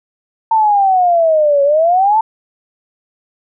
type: exponential two-way sweep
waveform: sine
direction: down then up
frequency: 904 to 554.4 to 904 Hz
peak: -8 dBFS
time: 0.51-2.21 s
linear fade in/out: 5 ms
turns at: 1.63 s
effects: none